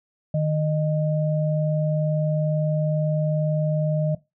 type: tone pair together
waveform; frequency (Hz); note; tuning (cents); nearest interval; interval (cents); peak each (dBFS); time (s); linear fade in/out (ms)
sine; 153.7 / 614.8; D#3 / D#5; -21 / -21; 2 octaves; 2400; -20 / -26; 0.34-4.15; 5
effects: noise-tail reverb RT60 0.2 s tail -18 dB re dry